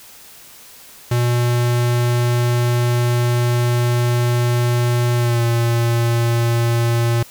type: tone with pitch glide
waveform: square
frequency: 120.9 to 117.39 Hz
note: B2 to A#2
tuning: -36 to +13 cents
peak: -15 dBFS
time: 1.11-7.23 s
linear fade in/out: 5 ms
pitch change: -51 cents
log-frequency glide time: 5.16-5.43 s
effects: white hiss -42 dBFS RMS until 7.3 s